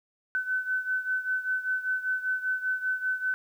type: beating tone pair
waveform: sine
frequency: 1513 / 1518.1 Hz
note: F#6 / F#6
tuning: +38 / +44 cents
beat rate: 5.1 Hz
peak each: -28 / -32 dBFS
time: 0.35-3.34 s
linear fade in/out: 0 ms
effects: 10-bit